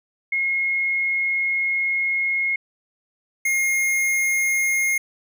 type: tone pair in turn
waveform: sine / square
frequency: 2158 / 2139 Hz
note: C#7 / C7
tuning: -47 / +38 cents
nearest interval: unison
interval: 15 cents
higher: first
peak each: -19 dBFS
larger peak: neither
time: 0.32-2.56 / 3.45-4.98 s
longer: first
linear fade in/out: 5 ms
effects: none